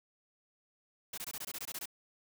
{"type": "noise bursts", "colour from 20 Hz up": "white", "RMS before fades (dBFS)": -41, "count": 11, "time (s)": [1.13, 1.857], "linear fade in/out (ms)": 5, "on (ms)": 47, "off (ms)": 21, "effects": []}